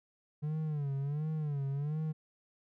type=tone with vibrato; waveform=triangle; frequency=146.83 Hz; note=D3; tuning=in tune; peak=-30 dBFS; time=0.42-2.13 s; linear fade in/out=20 ms; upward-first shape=sine; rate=1.4 Hz; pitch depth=120 cents each way; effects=none